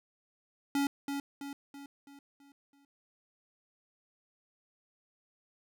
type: tone with echo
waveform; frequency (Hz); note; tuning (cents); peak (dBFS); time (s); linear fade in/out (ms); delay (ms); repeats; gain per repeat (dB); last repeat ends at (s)
square; 280.6; C#4; +21; -28; 0.75-0.87; 2; 330; 6; -6; 2.85
effects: none